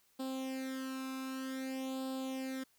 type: tone with flanger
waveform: sawtooth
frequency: 263.4 Hz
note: C4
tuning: 12 cents sharp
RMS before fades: -40 dBFS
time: 0.19-2.64 s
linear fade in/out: 10 ms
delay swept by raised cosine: 0.24 to 0.79 ms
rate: 0.53 Hz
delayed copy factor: +0.8
effects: white hiss -71 dBFS RMS until 2.78 s